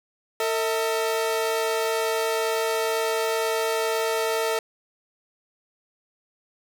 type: tone pair together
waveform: sawtooth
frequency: 450.7 / 645 Hz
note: A4 / E5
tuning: +42 / -38 cents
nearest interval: tritone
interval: 620 cents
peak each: -20 / -24 dBFS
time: 0.4-4.59 s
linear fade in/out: 2 ms
effects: none